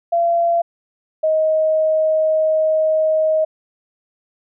sine tone pair in turn, 682 / 628.4 Hz, F5 / D#5, -41 / +17 cents, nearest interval minor second, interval 142 cents, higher first, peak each -13 dBFS, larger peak neither, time 0.12-0.62 / 1.23-3.45 s, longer second, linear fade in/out 10 ms, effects none

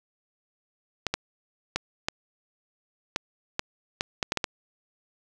clicks, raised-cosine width 0.2 ms, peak -8 dBFS, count 11, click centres 1.067 / 1.14 / 1.76 / 2.085 / 3.161 / 3.594 / 4.009 / 4.228 / 4.321 / 4.373 / 4.442 s, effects none

